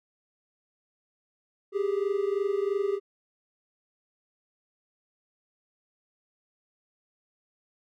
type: tone pair together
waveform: triangle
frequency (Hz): 391.6 / 414.6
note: G4 / G#4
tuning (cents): -2 / -3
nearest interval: minor second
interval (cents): 99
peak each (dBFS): -25 / -27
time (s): 1.72-3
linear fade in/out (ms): 50
effects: none